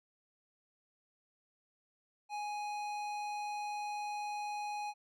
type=tone with tanh clipping; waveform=sine; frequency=832 Hz; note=G#5; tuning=3 cents sharp; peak=-39 dBFS; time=2.29-4.94 s; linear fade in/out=50 ms; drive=16 dB; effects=none